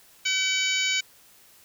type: harmonic tone with a mistuned harmonic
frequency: 762 Hz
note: G5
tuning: 49 cents flat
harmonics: 2 / 3 / 4 / 5 / 6 / 7 / 8 / 9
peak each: -34 / -26 / -28 / -33 / -34 / -38 / -39 / -31 dBFS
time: 0.25-1.01 s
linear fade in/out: 10 ms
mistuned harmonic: 4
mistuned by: -15 cents
effects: white hiss -55 dBFS RMS until 1.64 s